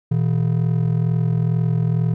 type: ring-modulated tone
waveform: triangle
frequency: 140.3 Hz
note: C#3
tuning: 21 cents sharp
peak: -11 dBFS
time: 0.11-2.14 s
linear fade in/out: 5 ms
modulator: 21.1 Hz
effects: none